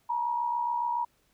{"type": "tone pair together", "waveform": "sine", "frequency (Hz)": [890, 957.1], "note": ["A5", "A#5"], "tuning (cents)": [20, 45], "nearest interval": "minor second", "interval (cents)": 125, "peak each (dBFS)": [-35, -27], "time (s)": [0.09, 1.05], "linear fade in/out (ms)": 10, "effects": ["pink hiss -69 dBFS RMS until 1.33 s"]}